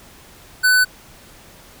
square tone, 1500 Hz, F#6, 23 cents sharp, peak -12 dBFS, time 0.63-0.85 s, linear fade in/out 20 ms, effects pink hiss -45 dBFS RMS until 1.8 s

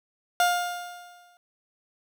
30% pulse tone with exponential decay, 707 Hz, F5, 21 cents sharp, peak -15 dBFS, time 0.4-1.37 s, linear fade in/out 1 ms, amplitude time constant 210 ms, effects none

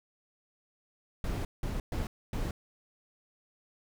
brown noise bursts at uneven times, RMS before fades -33 dBFS, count 4, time 1.24-1.45 / 1.63-1.8 / 1.92-2.07 / 2.33-2.51 s, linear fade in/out 2 ms, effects none

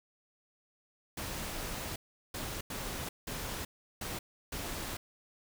pink noise bursts at uneven times, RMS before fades -39 dBFS, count 6, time 1.17-1.96 / 2.34-2.61 / 2.7-3.09 / 3.27-3.65 / 4.01-4.19 / 4.52-4.97 s, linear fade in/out 5 ms, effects none

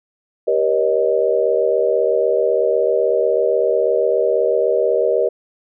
sine chord, Eb dominant seventh, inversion first, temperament equal with one note detuned, 392 / 478.2 / 554.4 / 622.3 Hz, G4 / Bb4 / Db5 / Eb5, 0 / +44 / 0 / 0 cents, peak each -20 / -17 / -22 / -19 dBFS, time 0.47-5.29 s, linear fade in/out 10 ms, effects none

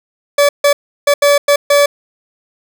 40% pulse tone bursts at uneven times, 574 Hz, D5, 40 cents flat, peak -6 dBFS, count 6, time 0.38-0.49 / 0.64-0.73 / 1.07-1.14 / 1.22-1.38 / 1.48-1.56 / 1.7-1.86 s, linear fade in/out 5 ms, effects none

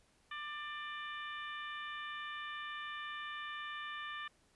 harmonic tone, 594 Hz, D5, 20 cents sharp, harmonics 2 / 3 / 4 / 5 / 6, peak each -45 / -45 / -51 / -51 / -53 dBFS, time 0.31-4.28 s, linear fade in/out 5 ms, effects pink hiss -71 dBFS RMS until 4.55 s + resampled to 24000 Hz

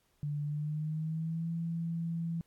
sine tone with pitch glide, 146.83 to 166.73 Hz, D3 to E3, 0 to +20 cents, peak -32 dBFS, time 0.23-2.41 s, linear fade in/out 0 ms, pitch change +220 cents, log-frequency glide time 0.44-1.5 s, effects pink hiss -73 dBFS RMS until 2.46 s + AAC 64 kbps

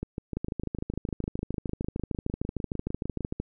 two click trains, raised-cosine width 3 ms, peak -19 / -17 dBFS, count 22 / 41, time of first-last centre 0.03-3.207 / 0.37-3.4 s, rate 6.61 / 13.2 Hz, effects none

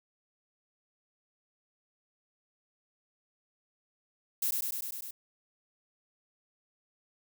violet noise with echo, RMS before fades -30 dBFS, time 4.42-4.51 s, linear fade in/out 5 ms, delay 100 ms, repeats 6, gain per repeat -2 dB, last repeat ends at 5.11 s, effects none

